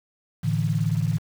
sine chord, A suspended fourth, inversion none, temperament equal, 110 / 146.83 / 164.81 Hz, A2 / D3 / E3, 0 / 0 / 0 cents, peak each -25 dBFS, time 0.43-1.19 s, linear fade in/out 20 ms, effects 7-bit

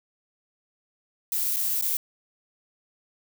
violet noise with dropouts, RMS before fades -26 dBFS, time 1.32-1.97 s, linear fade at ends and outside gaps 2 ms, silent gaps 1.563-1.567 / 1.813-1.823 s, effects none

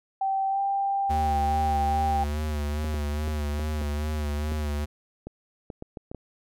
sine tone with pitch glide, 776 to 790.5 Hz, G5 to G5, -18 to +14 cents, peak -23 dBFS, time 0.21-2.24 s, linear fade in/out 5 ms, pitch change +32 cents, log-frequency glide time 0.49-0.6 s
square tone with vibrato, 75 Hz, D2, 37 cents sharp, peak -27 dBFS, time 1.09-4.86 s, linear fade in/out 20 ms, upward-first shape sine, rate 2.4 Hz, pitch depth 46 cents each way
clicks, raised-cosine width 2 ms, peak -23 dBFS, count 12, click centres 2.845 / 2.943 / 3.278 / 3.595 / 3.816 / 4.52 / 5.27 / 5.702 / 5.824 / 5.972 / 6.115 / 6.147 s
effects none

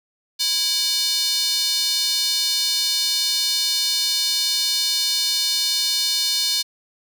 square tone with high-pass filter, 329.6 Hz, E4, in tune, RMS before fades -21 dBFS, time 0.39-6.63 s, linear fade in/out 20 ms, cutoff 4200 Hz, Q 3.8, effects none

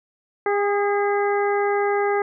harmonic tone with a mistuned harmonic, 406 Hz, G#4, 39 cents flat, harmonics 1 / 2 / 3 / 4 / 5, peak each -20 / -24 / -29 / -31 / -31 dBFS, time 0.46-2.22 s, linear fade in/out 2 ms, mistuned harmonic 3, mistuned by +25 cents, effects none

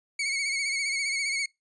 sawtooth tone with vibrato, 2217 Hz, C#7, in tune, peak -23 dBFS, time 0.19-1.46 s, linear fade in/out 5 ms, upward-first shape sine, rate 15 Hz, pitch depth 53 cents each way, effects noise-tail reverb RT60 0.2 s tail -25 dB re dry + resampled to 22050 Hz

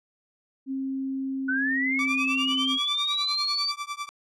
sine tone with pitch glide, 267.6 to 264.4 Hz, C4 to C4, +39 to +18 cents, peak -27 dBFS, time 0.66-2.79 s, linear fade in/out 50 ms, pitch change -21 cents, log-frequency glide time 1.36-2.67 s
sine linear sweep, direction up, 1474 to 4664 Hz, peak -24 dBFS, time 1.48-3.72 s, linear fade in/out 10 ms
sawtooth tone with tremolo, 1166 Hz, D6, 13 cents flat, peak -24 dBFS, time 1.99-4.09 s, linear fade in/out 0 ms, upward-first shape triangle, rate 10 Hz, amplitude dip 100%
effects low-pass 8000 Hz 12 dB/octave

